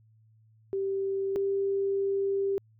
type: tone pair in turn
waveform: sine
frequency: 390 / 393.8 Hz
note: G4 / G4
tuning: -9 / +8 cents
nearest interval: unison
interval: 17 cents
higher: second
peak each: -27 / -25 dBFS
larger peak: second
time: 0.73-1.36 / 1.36-2.58 s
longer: second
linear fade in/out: 0 ms
effects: added 110 Hz sine -58 dBFS peak until 2.79 s